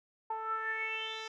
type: tone with low-pass filter sweep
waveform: 10% pulse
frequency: 441.7 Hz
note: A4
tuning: 7 cents sharp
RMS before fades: -37 dBFS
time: 0.3-1.28 s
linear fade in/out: 5 ms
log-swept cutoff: 920 to 4700 Hz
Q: 8.1
effects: none